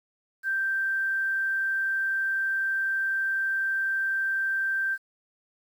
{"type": "tone with quantisation", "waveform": "sine", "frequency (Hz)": 1568, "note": "G6", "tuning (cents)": 0, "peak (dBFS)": -24, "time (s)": [0.43, 4.98], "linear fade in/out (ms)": 50, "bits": 9, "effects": []}